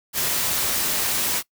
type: noise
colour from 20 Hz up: white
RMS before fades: -23 dBFS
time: 0.13-1.43 s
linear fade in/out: 50 ms
effects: noise-tail reverb RT60 0.1 s tail -21 dB re dry